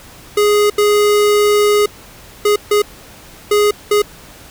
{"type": "tone bursts at uneven times", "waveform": "square", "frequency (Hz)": 415.3, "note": "G#4", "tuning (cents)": 0, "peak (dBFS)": -10, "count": 6, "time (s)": [[0.37, 0.7], [0.78, 1.86], [2.45, 2.56], [2.71, 2.82], [3.51, 3.71], [3.91, 4.02]], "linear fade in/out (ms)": 5, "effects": ["pink hiss -39 dBFS RMS until 4.5 s"]}